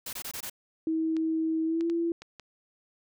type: noise bursts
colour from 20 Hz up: white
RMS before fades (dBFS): -37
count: 5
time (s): 0.06-0.498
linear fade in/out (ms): 5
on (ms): 70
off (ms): 22
type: tone with pitch glide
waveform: sine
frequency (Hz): 321.1 to 336.5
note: E4 to E4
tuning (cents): -45 to +36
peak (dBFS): -25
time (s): 0.87-2.12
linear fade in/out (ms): 2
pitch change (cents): +81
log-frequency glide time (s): 1.65-1.88
type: clicks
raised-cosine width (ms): 0.2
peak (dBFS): -27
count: 5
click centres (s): 1.167 / 1.809 / 1.899 / 2.22 / 2.397
effects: none